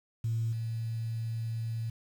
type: tone with level steps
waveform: sine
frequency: 113.7 Hz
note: A#2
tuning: 43 cents flat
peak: -27 / -31 dBFS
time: 0.24-1.9 s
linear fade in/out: 5 ms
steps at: 0.52 s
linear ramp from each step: 10 ms
effects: tanh soft clip ceiling -23 dBFS + 9-bit